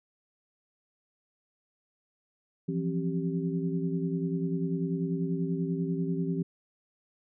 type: tone cluster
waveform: sine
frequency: 168.2 / 178.4 / 266.9 / 390.2 Hz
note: E3 / F3 / C4 / G4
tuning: +35 / +37 / +35 / -8 cents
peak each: -30 / -35 / -34 / -36 dBFS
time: 2.68-6.43 s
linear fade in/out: 10 ms
effects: none